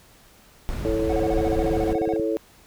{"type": "noise", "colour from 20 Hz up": "brown", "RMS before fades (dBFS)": -28, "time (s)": [0.69, 1.93], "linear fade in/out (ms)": 0}
{"type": "chord", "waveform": "sine", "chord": "A major", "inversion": "second", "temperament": "equal", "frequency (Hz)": [329.6, 440, 554.4], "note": ["E4", "A4", "C#5"], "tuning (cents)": [0, 0, 0], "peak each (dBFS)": [-25, -25, -28], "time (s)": [0.85, 2.37], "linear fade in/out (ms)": 0}
{"type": "tone with vibrato", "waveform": "triangle", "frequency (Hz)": 631, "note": "D#5", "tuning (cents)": 24, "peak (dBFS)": -25, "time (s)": [1.09, 2.17], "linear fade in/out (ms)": 10, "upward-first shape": "square", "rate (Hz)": 14, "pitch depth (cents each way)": 270}
{"type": "click train", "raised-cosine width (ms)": 3, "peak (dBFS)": -20, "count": 13, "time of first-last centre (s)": [1.47, 2.197], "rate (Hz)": 16.5}
{"effects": ["pink hiss -53 dBFS RMS until 2.66 s"]}